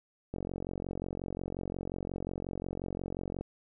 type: click train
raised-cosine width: 2 ms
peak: -23 dBFS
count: 141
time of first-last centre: 0.34-3.41 s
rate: 45.6 Hz
effects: none